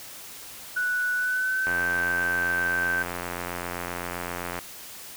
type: tone with pitch glide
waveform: sine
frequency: 1479 to 1553.4 Hz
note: F#6 to G6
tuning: -1 to -16 cents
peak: -23 dBFS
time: 0.76-3.03 s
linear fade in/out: 10 ms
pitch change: +85 cents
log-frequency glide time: 1.15-1.77 s
type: click train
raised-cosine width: 0.5 ms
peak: -16 dBFS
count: 257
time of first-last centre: 1.67-4.589 s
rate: 87.7 Hz
effects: white hiss -42 dBFS RMS until 5.16 s